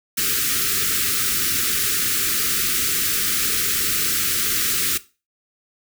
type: band-stop noise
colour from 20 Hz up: white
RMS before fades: -21 dBFS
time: 0.17-4.98 s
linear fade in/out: 10 ms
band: 470 to 1200 Hz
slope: 96 dB/octave
effects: noise-tail reverb RT60 0.3 s tail -17 dB re dry